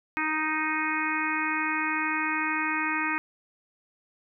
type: harmonic tone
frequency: 311.1 Hz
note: D#4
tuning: in tune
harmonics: 1 / 3 / 4 / 5 / 6 / 7 / 8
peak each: -33 / -33 / -33 / -33 / -33 / -33 / -33 dBFS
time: 0.17-3.18 s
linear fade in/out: 0 ms
effects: none